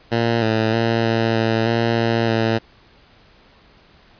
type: tone with pitch steps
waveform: 10% pulse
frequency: 116.2 / 110.9 / 114.8 / 113.7 / 112.6 / 115.8 / 115.1 / 112.8 Hz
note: A#2 / A2 / A#2 / A#2 / A2 / A#2 / A#2 / A2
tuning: -5 / +14 / -26 / -43 / +40 / -11 / -22 / +44 cents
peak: -8 dBFS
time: 0.11-2.59 s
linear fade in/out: 20 ms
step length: 310 ms
effects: pink hiss -51 dBFS RMS until 4.19 s + resampled to 11025 Hz